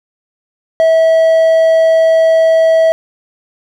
triangle tone, 649 Hz, E5, 27 cents flat, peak -4 dBFS, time 0.8-2.92 s, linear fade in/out 0 ms, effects none

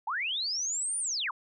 sine linear two-way sweep, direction up then down, 784 to 9490 to 876 Hz, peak -29 dBFS, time 0.07-1.31 s, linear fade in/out 5 ms, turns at 0.99 s, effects none

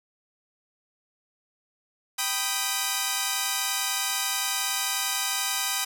5% pulse chord, G augmented, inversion none, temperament equal, 784 / 987.8 / 1244.5 Hz, G5 / B5 / D#6, 0 / 0 / 0 cents, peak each -18 dBFS, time 2.18-5.85 s, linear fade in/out 10 ms, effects none

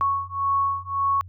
sine beating tone pair, 1106 / 1107.8 Hz, C#6 / C#6, -4 / -1 cents, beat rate 1.8 Hz, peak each -24 dBFS, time 0.01-1.21 s, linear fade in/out 0 ms, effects added 91 Hz sine -39 dBFS peak until 1.28 s

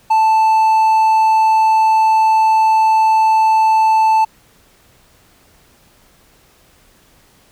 triangle tone, 880 Hz, A5, in tune, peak -7 dBFS, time 0.1-4.25 s, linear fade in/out 10 ms, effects pink hiss -51 dBFS RMS until 7.51 s

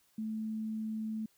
sine tone, 218.7 Hz, A3, 10 cents flat, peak -34 dBFS, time 0.18-1.26 s, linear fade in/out 5 ms, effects white hiss -70 dBFS RMS until 1.37 s

